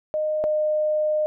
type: tone pair in turn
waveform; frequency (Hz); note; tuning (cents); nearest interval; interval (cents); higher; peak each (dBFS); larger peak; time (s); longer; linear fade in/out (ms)
sine; 615 / 611.1; D#5 / D#5; -20 / -31; unison; 11; first; -21 / -19; second; 0.14-0.44 / 0.44-1.26; second; 0
effects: none